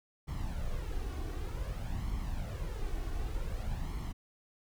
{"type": "noise with flanger", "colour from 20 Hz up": "brown", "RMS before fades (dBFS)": -36, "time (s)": [0.27, 4.13], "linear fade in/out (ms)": 20, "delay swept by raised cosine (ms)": [0.93, 2.73], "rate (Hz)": 0.54, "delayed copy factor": 0.6, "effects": []}